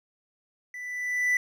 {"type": "tone with level ramp", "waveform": "triangle", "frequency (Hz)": 1983, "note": "B6", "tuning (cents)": 7, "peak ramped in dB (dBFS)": [-35, -18], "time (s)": [0.74, 1.37], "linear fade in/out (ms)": 2, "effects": []}